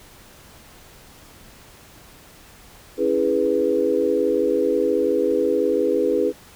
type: chord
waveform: sine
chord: C# minor seventh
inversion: none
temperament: equal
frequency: 277.2 / 329.6 / 415.3 / 493.9 Hz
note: C#4 / E4 / G#4 / B4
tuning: 0 / 0 / 0 / 0 cents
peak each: -26 / -24 / -21 / -21 dBFS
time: 2.97-6.33 s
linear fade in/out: 50 ms
effects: pink hiss -47 dBFS RMS until 6.55 s